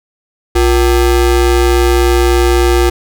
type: ring-modulated tone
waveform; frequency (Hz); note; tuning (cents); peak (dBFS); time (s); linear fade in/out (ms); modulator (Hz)
square; 207.7; G#3; 0; -5; 0.55-2.9; 10; 146
effects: none